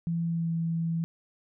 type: tone with pitch glide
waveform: sine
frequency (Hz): 167.8 to 165.49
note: E3 to E3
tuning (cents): +31 to +7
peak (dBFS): -26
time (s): 0.07-1.04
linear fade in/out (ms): 0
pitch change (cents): -24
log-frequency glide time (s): 0.25-0.52
effects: none